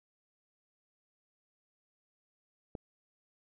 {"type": "click", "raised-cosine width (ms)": 2, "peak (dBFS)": -26, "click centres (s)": 2.752, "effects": []}